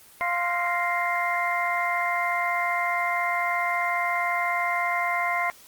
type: harmonic tone with a mistuned harmonic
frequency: 349.2 Hz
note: F4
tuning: in tune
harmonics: 2 / 3 / 4 / 5 / 6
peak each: -28 / -28 / -34 / -35 / -27 dBFS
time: 0.21-5.5 s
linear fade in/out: 0 ms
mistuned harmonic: 5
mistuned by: +120 cents
effects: white hiss -51 dBFS RMS until 5.67 s + Opus 24 kbps